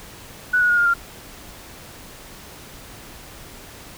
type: tone with pitch steps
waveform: sine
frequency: 1480 / 1457.1 / 1434.5 / 1412.3 / 1390.5 Hz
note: F#6 / F#6 / F6 / F6 / F6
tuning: 0 / -27 / +46 / +19 / -8 cents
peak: -14 dBFS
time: 0.53-0.94 s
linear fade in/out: 10 ms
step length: 82 ms
effects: pink hiss -41 dBFS RMS until 3.97 s